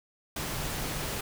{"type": "tone in noise", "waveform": "sine", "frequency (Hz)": 152, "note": "D#3", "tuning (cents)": -40, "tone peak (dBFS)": -41, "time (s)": [0.53, 1.09], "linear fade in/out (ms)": 5, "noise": "pink", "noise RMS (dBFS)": -34, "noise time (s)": [0.36, 1.21], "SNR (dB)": -10, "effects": []}